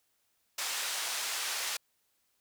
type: band-pass noise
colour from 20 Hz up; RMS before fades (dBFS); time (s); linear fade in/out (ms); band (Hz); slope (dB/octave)
white; -35; 0.58-1.77; 5; 760 to 7500; 12
effects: white hiss -75 dBFS RMS until 2.4 s